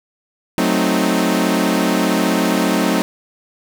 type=chord; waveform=sawtooth; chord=F# diminished seventh; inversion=none; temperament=equal; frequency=185 / 220 / 261.6 / 311.1 Hz; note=F#3 / A3 / C4 / Eb4; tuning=0 / 0 / 0 / 0 cents; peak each=-16 dBFS; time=0.58-3.02 s; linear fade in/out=0 ms; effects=none